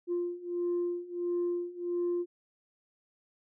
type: beating tone pair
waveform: sine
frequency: 349.2 / 350.7 Hz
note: F4 / F4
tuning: 0 / +7 cents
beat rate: 1.5 Hz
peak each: -33 / -31 dBFS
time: 0.07-2.26 s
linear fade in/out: 50 ms
effects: tanh soft clip ceiling -25 dBFS